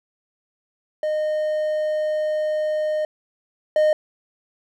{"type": "tone pair in turn", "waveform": "triangle", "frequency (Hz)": [614, 614], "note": ["D#5", "D#5"], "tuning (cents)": [-23, -23], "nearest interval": "unison", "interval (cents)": 0, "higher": "neither", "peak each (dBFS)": [-18, -12], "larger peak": "second", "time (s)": [[1.03, 3.05], [3.76, 3.93]], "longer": "first", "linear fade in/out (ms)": 2, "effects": []}